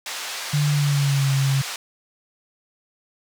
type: band-pass noise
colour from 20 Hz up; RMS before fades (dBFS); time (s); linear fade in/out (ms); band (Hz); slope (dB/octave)
white; -31; 0.06-1.76; 2; 650 to 6000; 12
type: tone with pitch glide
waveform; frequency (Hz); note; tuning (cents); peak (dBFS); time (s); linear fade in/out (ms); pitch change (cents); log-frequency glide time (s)
sine; 147.1 to 136.46; D3 to C#3; +3 to -27; -17; 0.53-1.62; 10; -130; 0.69-1.31
effects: none